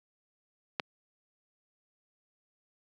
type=click; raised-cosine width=0.3 ms; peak=-13 dBFS; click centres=0.798 s; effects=high-pass 200 Hz 12 dB/octave